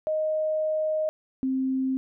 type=tone pair in turn; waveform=sine; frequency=622.3 / 262.9 Hz; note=D#5 / C4; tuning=0 / +8 cents; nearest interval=octave + minor third; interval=1492 cents; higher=first; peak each=-23 dBFS; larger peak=neither; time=0.07-1.09 / 1.43-1.97 s; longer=first; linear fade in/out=0 ms; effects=none